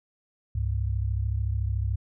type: tone pair together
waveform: sine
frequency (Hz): 67.61 / 101.3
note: C#2 / G#2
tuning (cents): -43 / -43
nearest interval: perfect fifth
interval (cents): 700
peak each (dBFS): -27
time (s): 0.55-1.96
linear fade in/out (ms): 5
effects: none